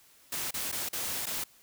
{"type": "noise with dropouts", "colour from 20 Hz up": "white", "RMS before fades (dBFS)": -34, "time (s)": [0.32, 1.44], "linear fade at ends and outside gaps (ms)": 5, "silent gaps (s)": [[0.509, 0.54], [0.717, 0.724], [0.889, 0.929], [1.258, 1.266]], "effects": ["white hiss -60 dBFS RMS until 1.62 s"]}